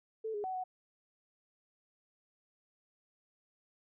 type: tone with pitch steps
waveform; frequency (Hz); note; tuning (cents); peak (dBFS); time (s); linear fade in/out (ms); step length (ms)
sine; 441.6 / 413.6 / 751 / 741; A4 / G#4 / F#5 / F#5; +6 / -7 / +26 / +2; -35; 0.24-0.64; 10; 100
effects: none